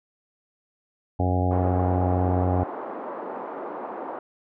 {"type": "harmonic tone", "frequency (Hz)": 90.9, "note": "F#2", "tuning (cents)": -30, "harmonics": [1, 2, 3, 4, 5, 6, 7, 8, 9], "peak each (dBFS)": [-22, -31, -28, -34, -34, -35, -33, -31, -32], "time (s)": [1.19, 2.64], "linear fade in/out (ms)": 10}
{"type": "band-pass noise", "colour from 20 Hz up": "white", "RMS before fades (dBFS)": -34, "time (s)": [1.51, 4.19], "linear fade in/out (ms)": 2, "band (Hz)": [260, 1000], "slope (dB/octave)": 24}
{"effects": []}